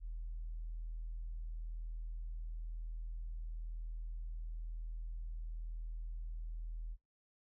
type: tone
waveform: sine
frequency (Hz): 40.51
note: E1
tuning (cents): -29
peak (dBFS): -39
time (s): 0-6.97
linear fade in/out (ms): 50
effects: noise-tail reverb RT60 0.2 s tail -26 dB re dry + tanh soft clip ceiling -36 dBFS